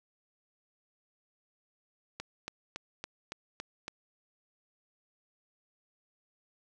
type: click train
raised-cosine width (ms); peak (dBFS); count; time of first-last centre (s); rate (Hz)
0.2; -21; 7; 2.2-3.881; 3.57
effects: none

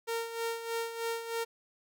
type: tone with tremolo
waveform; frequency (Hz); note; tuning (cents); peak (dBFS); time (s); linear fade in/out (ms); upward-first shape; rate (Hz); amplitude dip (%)
sawtooth; 460; A#4; -23; -27; 0.07-1.45; 20; sine; 3.2; 65
effects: none

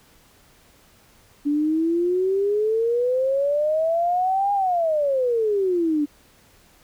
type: exponential two-way sweep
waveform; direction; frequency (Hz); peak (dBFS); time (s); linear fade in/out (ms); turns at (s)
sine; up then down; 286.6 to 816 to 286.6; -18; 1.45-6.06; 20; 4.53
effects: pink hiss -55 dBFS RMS until 6.83 s

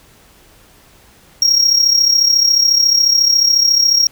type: tone with amplitude modulation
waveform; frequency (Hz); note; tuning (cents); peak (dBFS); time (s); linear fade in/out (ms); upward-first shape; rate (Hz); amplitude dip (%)
triangle; 5590; F8; +1; -5; 1.42-4.07; 2; sine; 34.1; 65
effects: pink hiss -47 dBFS RMS until 4.11 s

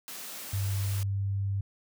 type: high-pass noise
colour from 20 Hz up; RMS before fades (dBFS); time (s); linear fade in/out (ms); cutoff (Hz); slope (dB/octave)
white; -41; 0.08-1.03; 0; 140; 48
type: tone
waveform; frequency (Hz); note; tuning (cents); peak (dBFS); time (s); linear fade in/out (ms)
sine; 98.7; G2; +12; -27; 0.53-1.61; 5
effects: none

